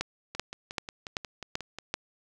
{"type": "two click trains", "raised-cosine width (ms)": 0.2, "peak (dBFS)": [-12, -21], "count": [6, 9], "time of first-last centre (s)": [[0.01, 1.941], [0.35, 1.786]], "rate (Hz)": [2.59, 5.57], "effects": []}